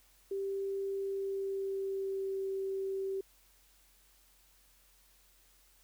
sine tone with pitch glide, 392 to 386.8 Hz, G4 to G4, 0 to -23 cents, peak -33 dBFS, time 0.31-3.21 s, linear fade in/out 5 ms, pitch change -23 cents, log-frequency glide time 1.01-2.41 s, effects added 45 Hz sine -68 dBFS peak until 5.83 s + white hiss -66 dBFS RMS until 5.83 s

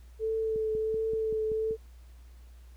sine tone with vibrato, 440 Hz, A4, in tune, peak -27 dBFS, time 0.19-1.77 s, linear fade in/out 50 ms, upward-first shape triangle, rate 1.4 Hz, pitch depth 19 cents each way
click train, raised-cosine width 3 ms, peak -29 dBFS, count 7, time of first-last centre 0.56-1.709 s, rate 5.22 Hz
effects added 60 Hz sine -48 dBFS peak until 2.76 s + pink hiss -65 dBFS RMS until 2.76 s

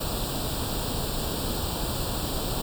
pink noise with comb filter, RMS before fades -29 dBFS, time 0-2.62 s, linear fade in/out 10 ms, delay 0.24 ms, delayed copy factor +0.85, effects none

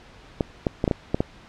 clicks, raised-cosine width 2 ms, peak -7 dBFS, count 7, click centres 0.408 / 0.668 / 0.841 / 0.878 / 0.912 / 1.145 / 1.205 s, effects pink hiss -48 dBFS RMS until 1.48 s + low-pass 4000 Hz 12 dB/octave

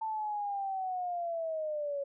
sine linear sweep, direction down, 889 to 554.4 Hz, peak -32 dBFS, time 0.01-2.04 s, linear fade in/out 10 ms, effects none

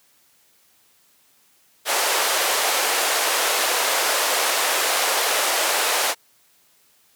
pink band-pass noise, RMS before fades -21 dBFS, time 1.85-6.15 s, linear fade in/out 50 ms, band 490 to 14000 Hz, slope 24 dB/octave, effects white hiss -59 dBFS RMS until 7.15 s + high-pass 80 Hz 12 dB/octave

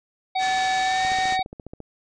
harmonic tone, 755 Hz, F#5, 35 cents sharp, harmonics 1 / 3 / 5 / 6, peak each -21 / -32 / -32 / -39 dBFS, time 0.35-1.43 s, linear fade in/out 10 ms
white low-pass noise, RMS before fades -35 dBFS, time 0.38-1.38 s, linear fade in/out 50 ms, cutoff 7300 Hz, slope 48 dB/octave
sine tone with pitch glide, 1739 to 1842.4 Hz, A6 to A#6, -21 to -21 cents, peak -28 dBFS, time 0.39-1.4 s, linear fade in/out 50 ms, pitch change +100 cents, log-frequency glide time 0.81-1.06 s
click train, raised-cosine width 2 ms, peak -24 dBFS, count 12, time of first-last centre 1.05-1.803 s, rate 14.6 Hz
effects none

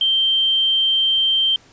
sine tone, 3140 Hz, G7, 2 cents sharp, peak -14 dBFS, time 0.01-1.56 s, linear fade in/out 2 ms, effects pink hiss -50 dBFS RMS until 1.72 s + resampled to 16000 Hz

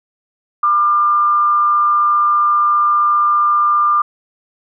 sine tone with frequency modulation, 1195 Hz, D6, 30 cents sharp, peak -10 dBFS, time 0.63-4.02 s, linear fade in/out 5 ms, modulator 189 Hz, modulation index 0.25, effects none

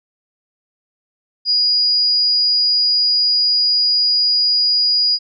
sine tone, 4892 Hz, D#8, 30 cents flat, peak -12 dBFS, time 1.45-5.19 s, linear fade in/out 50 ms, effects none

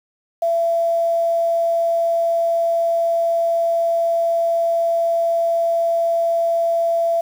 sine tone with quantisation, 672 Hz, E5, 33 cents sharp, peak -15 dBFS, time 0.42-7.21 s, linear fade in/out 5 ms, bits 7, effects none

